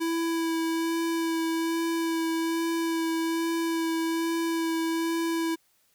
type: tone with vibrato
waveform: square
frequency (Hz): 329.6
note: E4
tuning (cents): 0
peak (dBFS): -26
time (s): 0-5.56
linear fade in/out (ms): 20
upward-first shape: sine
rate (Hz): 1.2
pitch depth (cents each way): 12
effects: white hiss -67 dBFS RMS until 5.94 s